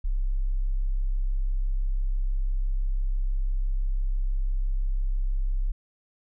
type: tone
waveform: sine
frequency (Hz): 33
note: C1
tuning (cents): +16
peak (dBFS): -22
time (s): 0.04-5.72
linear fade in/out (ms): 10
effects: none